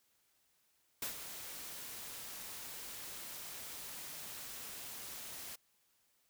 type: noise with ADSR envelope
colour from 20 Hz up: white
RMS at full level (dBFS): -38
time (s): 1.02-5.56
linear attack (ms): 4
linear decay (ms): 110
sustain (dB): -9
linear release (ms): 12
effects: white hiss -75 dBFS RMS until 6.29 s